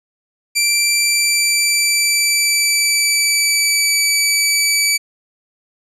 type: tone with pitch glide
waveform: 15% pulse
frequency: 2349 to 2299 Hz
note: D7 to D7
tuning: 0 to -37 cents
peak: -6 dBFS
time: 0.55-4.98 s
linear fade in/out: 20 ms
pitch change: -37 cents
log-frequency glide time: 0.93-4.03 s
effects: resampled to 32000 Hz